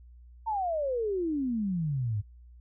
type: exponential sweep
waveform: sine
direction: down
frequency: 920 to 98 Hz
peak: -27 dBFS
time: 0.46-2.22 s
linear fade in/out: 20 ms
effects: added 60 Hz sine -49 dBFS peak until 2.6 s